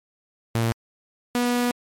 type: tone pair in turn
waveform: sawtooth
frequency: 114.9 / 243.5 Hz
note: A#2 / B3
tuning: -25 / -24 cents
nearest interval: octave + minor second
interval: 1301 cents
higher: second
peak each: -16 dBFS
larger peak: neither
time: 0.55-0.72 / 1.35-1.71 s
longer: second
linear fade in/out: 0 ms
effects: MP3 64 kbps